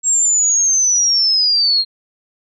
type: linear sweep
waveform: sine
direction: down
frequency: 7600 to 4186 Hz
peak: -11 dBFS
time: 0.03-1.85 s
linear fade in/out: 50 ms
effects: none